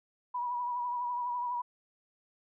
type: tone with vibrato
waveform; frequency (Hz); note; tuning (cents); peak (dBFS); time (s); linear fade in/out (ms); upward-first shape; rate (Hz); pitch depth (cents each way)
sine; 974; B5; -24; -31; 0.34-1.62; 10; sine; 12; 38
effects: none